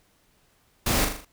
pink noise with echo, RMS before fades -24 dBFS, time 0.86-1.05 s, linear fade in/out 5 ms, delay 40 ms, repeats 5, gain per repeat -5 dB, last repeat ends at 1.25 s, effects pink hiss -64 dBFS RMS until 1.32 s

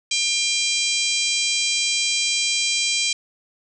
harmonic tone, 798 Hz, G5, 31 cents sharp, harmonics 3 / 4 / 5 / 6 / 7 / 8 / 9 / 10, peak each -25 / -26 / -27 / -28 / -28 / -29 / -30 / -30 dBFS, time 0.11-3.13 s, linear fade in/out 5 ms, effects none

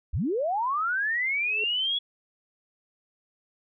sine linear sweep, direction up, 43 to 3392 Hz, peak -24 dBFS, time 0.13-1.99 s, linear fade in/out 10 ms
sine tone with exponential growth, 424.1 Hz, G#4, 36 cents sharp, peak -31 dBFS, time 1.38-1.64 s, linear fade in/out 2 ms, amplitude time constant 56 ms
effects none

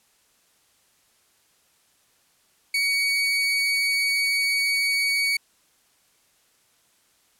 30% pulse tone, 2247 Hz, C#7, 23 cents sharp, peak -18 dBFS, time 2.74-5.37 s, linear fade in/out 5 ms, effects white hiss -63 dBFS RMS until 7.39 s + low-pass 12000 Hz 12 dB/octave

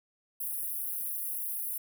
white high-pass noise, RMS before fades -35 dBFS, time 0.4-1.78 s, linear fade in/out 5 ms, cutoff 9800 Hz, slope 96 dB/octave, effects none

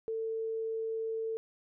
sine tone, 447.1 Hz, A4, 28 cents sharp, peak -32 dBFS, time 0.08-1.37 s, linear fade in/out 0 ms, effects none

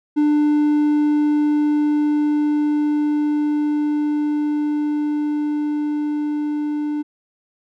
triangle tone with level ramp, 297.5 Hz, D4, 22 cents sharp, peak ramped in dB -11 to -18 dBFS, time 0.16-7.03 s, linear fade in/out 20 ms, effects none

